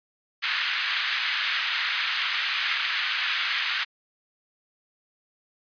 pink band-pass noise, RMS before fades -27 dBFS, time 0.42-3.85 s, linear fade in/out 20 ms, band 1500 to 4000 Hz, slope 24 dB/octave, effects resampled to 11025 Hz

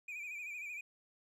triangle tone with vibrato, 2400 Hz, D7, 37 cents sharp, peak -40 dBFS, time 0.08-0.81 s, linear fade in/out 5 ms, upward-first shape sine, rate 13 Hz, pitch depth 74 cents each way, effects none

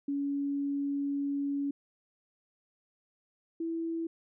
sine tone pair in turn, 281.9 / 329.9 Hz, C#4 / E4, +29 / +1 cents, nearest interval minor third, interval 272 cents, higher second, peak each -29 / -31 dBFS, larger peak first, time 0.08-1.71 / 3.6-4.07 s, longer first, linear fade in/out 5 ms, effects none

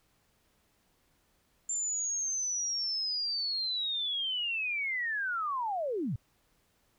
sine linear sweep, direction down, 7270 to 92.5 Hz, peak -30 dBFS, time 1.69-6.16 s, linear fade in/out 5 ms, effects pink hiss -71 dBFS RMS until 6.98 s

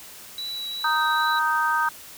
triangle tone with vibrato, 3926 Hz, B7, 11 cents flat, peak -28 dBFS, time 0.38-1.39 s, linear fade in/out 2 ms, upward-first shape triangle, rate 2.5 Hz, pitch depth 12 cents each way
sine chord, Eb major, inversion second, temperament just, 933.4 / 1244.5 / 1555.6 Hz, Bb5 / Eb6 / G6, +2 / 0 / -14 cents, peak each -24 dBFS, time 0.84-1.89 s, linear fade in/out 5 ms
effects white hiss -43 dBFS RMS until 2.17 s

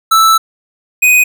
square tone pair in turn, 1318.5 / 2495 Hz, E6 / D#7, 0 / +4 cents, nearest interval major seventh, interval 1104 cents, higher second, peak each -6 / -6 dBFS, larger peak neither, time 0.11-0.38 / 1.02-1.24 s, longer first, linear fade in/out 10 ms, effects none

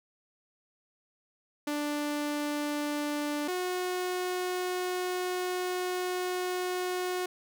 sawtooth tone pair in turn, 294.3 / 363.6 Hz, D4 / F#4, +4 / -30 cents, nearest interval major third, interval 366 cents, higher second, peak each -26 dBFS, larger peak neither, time 1.67-3.48 / 3.48-7.26 s, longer second, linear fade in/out 5 ms, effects none

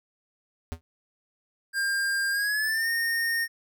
square tone with exponential decay, 82.41 Hz, E2, in tune, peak -26 dBFS, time 0.72-0.81 s, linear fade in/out 0 ms, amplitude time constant 18 ms
square tone with pitch glide, 1602 to 1840.2 Hz, G6 to A#6, +37 to -23 cents, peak -25 dBFS, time 1.73-3.48 s, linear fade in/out 50 ms, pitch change +240 cents, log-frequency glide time 2.31-2.89 s
effects none

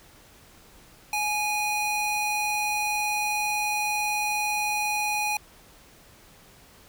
square ring-modulated tone, 1658 Hz, G#6, 3 cents flat, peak -22 dBFS, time 1.13-5.37 s, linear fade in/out 2 ms, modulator 817 Hz, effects pink hiss -53 dBFS RMS until 6.88 s

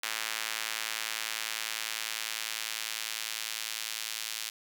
sawtooth tone with high-pass filter sweep, 110 Hz, A2, in tune, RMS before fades -36 dBFS, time 0.03-4.5 s, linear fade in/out 5 ms, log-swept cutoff 1900 to 3300 Hz, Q 0.86, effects none

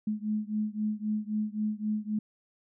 sine beating tone pair, 211.5 / 215.3 Hz, G#3 / A3, +32 / -37 cents, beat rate 3.8 Hz, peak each -31 / -32 dBFS, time 0.07-2.19 s, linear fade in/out 5 ms, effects none

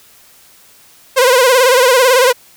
sawtooth tone with vibrato, 508 Hz, B4, 49 cents sharp, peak -3 dBFS, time 1.16-2.33 s, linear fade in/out 20 ms, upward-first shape sine, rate 18 Hz, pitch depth 96 cents each way, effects white hiss -45 dBFS RMS until 2.56 s

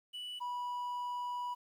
triangle tone pair in turn, 2960 / 979 Hz, F#7 / B5, 0 / -15 cents, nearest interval octave + perfect fifth, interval 1915 cents, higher first, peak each -39 / -34 dBFS, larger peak second, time 0.13-0.4 / 0.4-1.55 s, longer second, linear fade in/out 20 ms, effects 11-bit

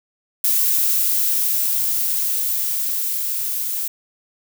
violet noise with level ramp, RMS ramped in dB -17 to -24 dBFS, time 0.44-3.88 s, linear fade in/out 5 ms, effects none

